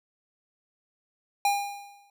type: tone with exponential decay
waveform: square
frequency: 808 Hz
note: G#5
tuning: 48 cents flat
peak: -20 dBFS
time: 1.45-2.1 s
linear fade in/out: 2 ms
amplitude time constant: 140 ms
effects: none